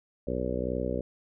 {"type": "harmonic tone", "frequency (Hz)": 62.4, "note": "B1", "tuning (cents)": 19, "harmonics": [1, 2, 3, 4, 5, 6, 7, 8, 9], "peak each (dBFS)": [-36, -39, -37, -36, -39, -38, -37, -35, -36], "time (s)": [0.27, 1.01], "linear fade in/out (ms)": 5, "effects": []}